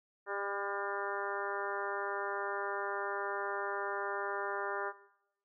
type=harmonic tone with a mistuned harmonic; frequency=199.8 Hz; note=G3; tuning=33 cents sharp; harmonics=2 / 3 / 4 / 5 / 6 / 7 / 8 / 9; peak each=-40 / -43 / -44 / -44 / -44 / -42 / -47 / -45 dBFS; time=0.26-4.93 s; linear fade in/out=50 ms; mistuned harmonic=7; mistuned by=+26 cents; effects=noise-tail reverb RT60 0.8 s tail -17 dB re dry